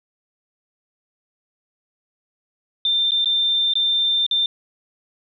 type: tone with dropouts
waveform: sine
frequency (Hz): 3584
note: A7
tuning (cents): +31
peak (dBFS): -16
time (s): 2.85-4.46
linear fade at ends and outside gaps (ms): 2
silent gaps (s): 3.109-3.118 / 3.246-3.257 / 3.737-3.754 / 4.265-4.311
effects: none